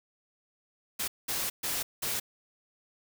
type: noise bursts at uneven times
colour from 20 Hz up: white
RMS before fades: -32 dBFS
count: 4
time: 0.99-1.08 / 1.28-1.5 / 1.63-1.83 / 2.02-2.2 s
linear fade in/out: 10 ms
effects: none